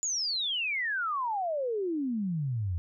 sine exponential sweep, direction down, 7040 to 82.2 Hz, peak -28 dBFS, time 0.03-2.78 s, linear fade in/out 0 ms, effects none

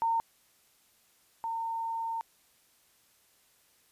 sine tone pair in turn, 914 / 910.7 Hz, A#5 / A#5, -34 / -41 cents, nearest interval unison, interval 7 cents, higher first, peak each -25 / -31 dBFS, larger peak first, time 0.02-0.2 / 1.44-2.21 s, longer second, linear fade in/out 0 ms, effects white hiss -66 dBFS RMS until 3.91 s + resampled to 32000 Hz

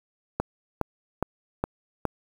click train, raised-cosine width 1 ms, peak -10 dBFS, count 5, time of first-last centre 0.4-2.053 s, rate 2.42 Hz, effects 7-bit

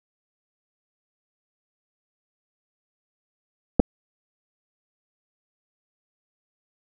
clicks, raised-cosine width 2 ms, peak -3 dBFS, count 2, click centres 3.796 / 3.8 s, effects none

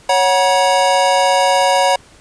square chord, F# major, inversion second, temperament equal with one note detuned, 554.4 / 740 / 956.3 Hz, C#5 / F#5 / A#5, 0 / 0 / +44 cents, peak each -16 dBFS, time 0.09-1.96 s, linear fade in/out 5 ms, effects pink hiss -45 dBFS RMS until 2.2 s + resampled to 22050 Hz

